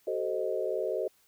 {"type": "chord", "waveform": "sine", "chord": "F# diminished seventh", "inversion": "none", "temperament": "equal with one note detuned", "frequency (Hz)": [378.9, 440, 523.3, 622.3], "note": ["F#4", "A4", "C5", "Eb5"], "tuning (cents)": [41, 0, 0, 0], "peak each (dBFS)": -34, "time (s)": [0.07, 1.08], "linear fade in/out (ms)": 5, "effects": ["white hiss -66 dBFS RMS until 1.27 s"]}